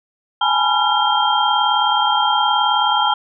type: tone cluster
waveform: sine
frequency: 822 / 861 / 990 / 1371 / 3190 Hz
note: G#5 / A5 / B5 / F6 / G7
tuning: -18 / -38 / +4 / -32 / +30 cents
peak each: -20 dBFS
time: 0.41-3.14 s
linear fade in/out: 5 ms
effects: none